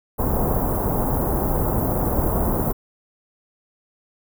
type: band-stop noise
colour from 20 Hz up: pink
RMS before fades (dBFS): -21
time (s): 0.18-2.73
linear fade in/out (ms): 20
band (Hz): 990 to 14000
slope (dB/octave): 24
effects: none